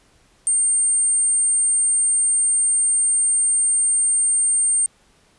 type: tone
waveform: sine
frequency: 8720 Hz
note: C#9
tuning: 29 cents flat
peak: -15 dBFS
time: 0.47-4.86 s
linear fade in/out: 0 ms
effects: pink hiss -57 dBFS RMS until 5.38 s + resampled to 24000 Hz